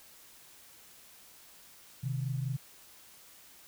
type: tone pair together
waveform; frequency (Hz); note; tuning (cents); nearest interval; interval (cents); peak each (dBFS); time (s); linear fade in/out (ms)
sine; 129.1 / 154.06; C3 / D#3; -23 / -17; minor third; 306; -32 / -37; 2.03-2.57; 10
effects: white hiss -56 dBFS RMS until 3.67 s